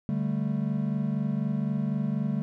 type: chord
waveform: triangle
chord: D suspended fourth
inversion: none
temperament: equal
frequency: 146.83 / 196 / 220 Hz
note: D3 / G3 / A3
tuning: 0 / 0 / 0 cents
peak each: -28 dBFS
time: 0.09-2.42 s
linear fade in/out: 0 ms
effects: none